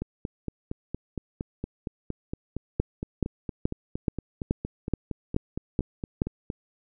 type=two click trains; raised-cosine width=3 ms; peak=-10 / -18 dBFS; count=9 / 29; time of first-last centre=2.8-6.219 / 0.02-6.501 s; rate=2.34 / 4.32 Hz; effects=none